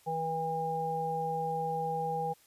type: harmonic tone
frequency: 161.6 Hz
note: E3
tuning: 34 cents flat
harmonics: 1 / 3 / 5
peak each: -39 / -36 / -32 dBFS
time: 0.06-2.34 s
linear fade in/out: 20 ms
effects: white hiss -63 dBFS RMS until 2.46 s + resampled to 32000 Hz